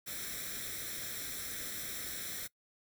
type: noise with comb filter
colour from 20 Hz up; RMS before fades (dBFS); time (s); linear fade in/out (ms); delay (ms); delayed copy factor
white; -41; 0.06-2.48; 20; 0.53; +0.75
effects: noise-tail reverb RT60 0.1 s tail -22 dB re dry